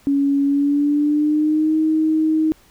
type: tone with pitch glide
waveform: sine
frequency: 280 to 314.3 Hz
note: C#4 to D#4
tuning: +18 to +18 cents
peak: -14 dBFS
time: 0.07-2.52 s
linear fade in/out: 0 ms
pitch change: +200 cents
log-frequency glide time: 0.45-1.77 s
effects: pink hiss -53 dBFS RMS until 2.7 s